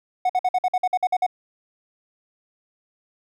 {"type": "tone bursts", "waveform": "triangle", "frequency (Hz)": 735, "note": "F#5", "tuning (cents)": -12, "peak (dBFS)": -15, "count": 11, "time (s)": [0.25, 1.265], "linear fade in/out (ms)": 5, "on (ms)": 45, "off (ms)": 52, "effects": []}